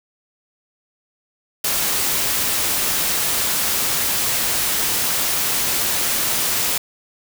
white noise, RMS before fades -20 dBFS, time 1.64-6.78 s, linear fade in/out 5 ms, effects none

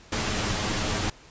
pink noise with comb filter, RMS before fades -27 dBFS, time 0.12-1.1 s, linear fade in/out 5 ms, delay 9.5 ms, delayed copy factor +0.55, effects pink hiss -51 dBFS RMS until 1.3 s + resampled to 16000 Hz

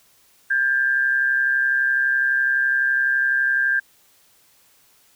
sine tone pair together, 1594 / 1725.9 Hz, G6 / A6, +28 / -34 cents, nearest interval minor second, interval 138 cents, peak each -17 / -26 dBFS, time 0.5-3.8 s, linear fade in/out 10 ms, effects white hiss -57 dBFS RMS until 5.15 s

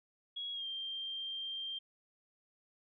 sine tone with pitch glide, 3322 to 3174 Hz, G#7 to G7, 0 to +21 cents, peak -38 dBFS, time 0.36-1.79 s, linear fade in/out 10 ms, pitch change -79 cents, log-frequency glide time 0.53-0.66 s, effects none

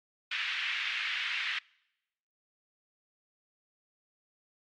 pink band-pass noise, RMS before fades -34 dBFS, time 0.31-1.59 s, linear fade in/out 5 ms, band 1800 to 3200 Hz, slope 24 dB/octave, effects noise-tail reverb RT60 0.9 s tail -26 dB re dry + Opus 48 kbps

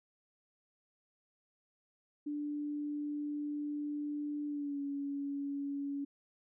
sine tone with pitch glide, 294 to 281.7 Hz, D4 to C#4, +2 to +28 cents, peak -35 dBFS, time 2.26-6.05 s, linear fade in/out 10 ms, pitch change -74 cents, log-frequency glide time 4.47-4.8 s, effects none

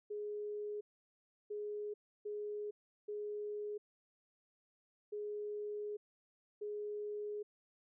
sine tone bursts at uneven times, 417.1 Hz, G#4, 7 cents sharp, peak -39 dBFS, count 6, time 0.1-0.81 / 1.5-1.94 / 2.25-2.71 / 3.08-3.78 / 5.12-5.97 / 6.61-7.43 s, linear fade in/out 10 ms, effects none

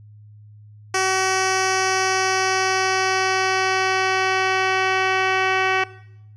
10% pulse tone with low-pass filter sweep, 378.3 Hz, F#4, 38 cents sharp, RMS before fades -20 dBFS, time 0.94-5.84 s, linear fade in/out 5 ms, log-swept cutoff 7100 to 3000 Hz, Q 1.6, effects noise-tail reverb RT60 0.8 s tail -19 dB re dry + added 105 Hz sine -42 dBFS peak until 6.36 s

